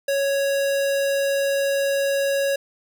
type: tone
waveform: square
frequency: 554.4 Hz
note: C#5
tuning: in tune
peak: -20 dBFS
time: 0.08-2.56 s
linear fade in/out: 5 ms
effects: none